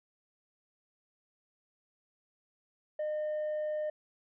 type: tone with tanh clipping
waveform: sine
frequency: 609 Hz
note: D#5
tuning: 37 cents flat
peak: -32 dBFS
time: 2.99-3.9 s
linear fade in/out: 5 ms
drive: 2 dB
effects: none